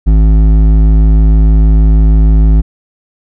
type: tone with hard clipping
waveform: sine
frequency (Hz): 53.2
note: G#1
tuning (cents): +42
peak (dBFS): -5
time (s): 0.06-2.62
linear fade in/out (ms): 20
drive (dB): 10
effects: none